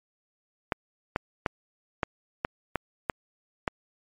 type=clicks; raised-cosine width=0.5 ms; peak=-10 dBFS; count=8; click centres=0.722 / 1.161 / 1.462 / 2.032 / 2.449 / 2.757 / 3.098 / 3.678 s; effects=MP3 64 kbps